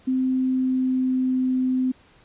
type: tone with pitch glide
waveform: sine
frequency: 259.1 to 256.9 Hz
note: C4 to C4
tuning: -17 to -32 cents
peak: -19 dBFS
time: 0.07-1.92 s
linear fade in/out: 10 ms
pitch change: -15 cents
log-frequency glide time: 0.33-1.49 s
effects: pink hiss -55 dBFS RMS until 2.24 s + resampled to 8000 Hz